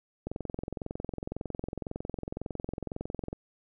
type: click train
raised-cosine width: 2 ms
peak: -21 dBFS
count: 68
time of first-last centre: 0.27-3.329 s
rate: 21.9 Hz
effects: none